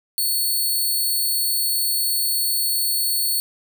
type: tone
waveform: 5% pulse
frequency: 4417 Hz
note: C#8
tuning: 7 cents flat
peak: -12 dBFS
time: 0.18-3.4 s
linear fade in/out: 0 ms
effects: none